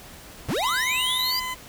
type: linear sweep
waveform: square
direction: up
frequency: 49.45 to 4915 Hz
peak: -24 dBFS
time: 0.48-1.4 s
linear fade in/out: 10 ms
type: tone with tremolo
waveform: sine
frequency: 3777 Hz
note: A#7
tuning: 22 cents sharp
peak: -29 dBFS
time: 0.56-1.31 s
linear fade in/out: 5 ms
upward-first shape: triangle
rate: 9.7 Hz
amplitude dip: 40%
type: tone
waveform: 20% pulse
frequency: 1015 Hz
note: B5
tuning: 47 cents sharp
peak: -23 dBFS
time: 0.62-1.55 s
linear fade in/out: 20 ms
effects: pink hiss -44 dBFS RMS until 1.68 s